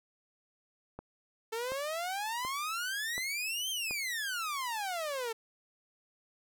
click train, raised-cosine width 1 ms, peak -28 dBFS, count 5, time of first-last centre 0.99-3.91 s, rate 1.37 Hz
sawtooth exponential two-way sweep, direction up then down, 440 to 3197 to 440 Hz, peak -30 dBFS, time 1.52-5.33 s, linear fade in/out 10 ms, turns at 3.7 s
effects none

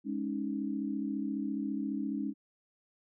sine chord, Ab suspended fourth, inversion none, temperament just, 207.7 / 276.9 / 311.5 Hz, Ab3 / Db4 / Eb4, 0 / -2 / +2 cents, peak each -36 / -35 / -38 dBFS, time 0.04-2.34 s, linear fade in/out 50 ms, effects none

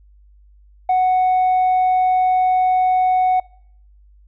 triangle tone with tanh clipping, 740 Hz, F#5, in tune, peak -13 dBFS, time 0.89-3.4 s, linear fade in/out 5 ms, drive 6 dB, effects noise-tail reverb RT60 0.7 s tail -25 dB re dry + added 50 Hz sine -46 dBFS peak until 4.27 s

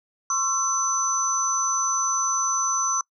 sine tone cluster, 1080 / 1340 / 6030 Hz, C#6 / E6 / F#8, -45 / +28 / +32 cents, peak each -26 / -30 / -23 dBFS, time 0.3-3.01 s, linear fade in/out 2 ms, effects noise-tail reverb RT60 0.1 s tail -25 dB re dry

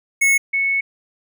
square / sine tone pair in turn, 2194 / 2206 Hz, C#7 / C#7, -18 / -9 cents, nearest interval unison, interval 9 cents, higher second, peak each -13 / -16 dBFS, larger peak first, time 0.21-0.38 / 0.53-0.81 s, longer second, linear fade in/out 10 ms, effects none

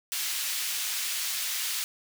pink high-pass noise, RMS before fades -31 dBFS, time 0.12-1.84 s, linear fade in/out 0 ms, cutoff 2700 Hz, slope 12 dB/octave, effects none

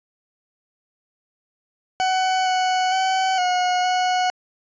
40% pulse tone with pitch steps, 749 / 742 / 757 / 726 / 733 Hz, F#5 / F#5 / F#5 / F#5 / F#5, +21 / +5 / +39 / -33 / -16 cents, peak -17 dBFS, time 2-4.3 s, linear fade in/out 0 ms, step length 460 ms, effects resampled to 16000 Hz

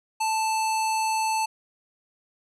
square tone with low-pass filter, 880 Hz, A5, in tune, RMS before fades -25 dBFS, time 0.2-1.46 s, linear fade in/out 10 ms, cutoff 9100 Hz, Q 1.6, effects none

